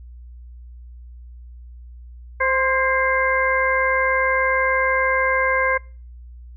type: harmonic tone with a mistuned harmonic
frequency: 523.3 Hz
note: C5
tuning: in tune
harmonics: 1 / 2 / 3 / 4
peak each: -22 / -22 / -22 / -22 dBFS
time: 2.4-5.78 s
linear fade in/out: 10 ms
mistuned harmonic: 3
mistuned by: +40 cents
effects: noise-tail reverb RT60 0.4 s tail -26 dB re dry + added 60 Hz sine -37 dBFS peak until 6.56 s